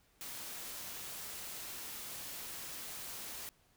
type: noise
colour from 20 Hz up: white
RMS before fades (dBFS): -45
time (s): 0.21-3.49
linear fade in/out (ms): 0
effects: pink hiss -70 dBFS RMS until 3.76 s